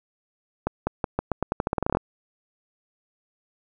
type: accelerating click train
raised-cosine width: 1 ms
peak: -9 dBFS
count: 17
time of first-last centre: 0.67-1.971 s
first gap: 200 ms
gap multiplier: 0.86
effects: none